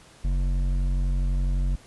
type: tone with hard clipping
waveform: sine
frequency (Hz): 46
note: F#1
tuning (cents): -9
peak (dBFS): -23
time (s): 0.24-1.76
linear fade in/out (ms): 10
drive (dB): 9
effects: pink hiss -52 dBFS RMS until 1.86 s + resampled to 24000 Hz